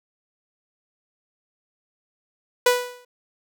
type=tone with exponential decay; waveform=sawtooth; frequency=492.6 Hz; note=B4; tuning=5 cents flat; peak=-8 dBFS; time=2.66-3.05 s; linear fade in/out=5 ms; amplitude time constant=84 ms; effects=none

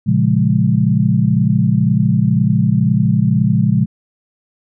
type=chord; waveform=sine; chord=Bb minor seventh; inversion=none; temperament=equal with one note detuned; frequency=116.54 / 138.59 / 174.61 / 206.5 Hz; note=Bb2 / Db3 / F3 / Ab3; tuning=0 / 0 / 0 / -10 cents; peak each=-16 dBFS; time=0.06-3.86 s; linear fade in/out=20 ms; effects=none

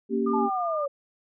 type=chord; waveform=sine; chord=G diminished; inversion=first; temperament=equal; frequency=233.1 / 277.2 / 392 Hz; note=Bb3 / Db4 / G4; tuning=0 / 0 / 0 cents; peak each=-26 / -30 / -26 dBFS; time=0.09-0.5 s; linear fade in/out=50 ms
type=tone with vibrato; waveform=sine; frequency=1204 Hz; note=D6; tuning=43 cents sharp; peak=-29 dBFS; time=0.26-0.86 s; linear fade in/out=10 ms; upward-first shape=sine; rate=18 Hz; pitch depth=14 cents each way
type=linear sweep; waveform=sine; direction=down; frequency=886 to 549 Hz; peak=-26 dBFS; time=0.33-0.88 s; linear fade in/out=10 ms
effects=none

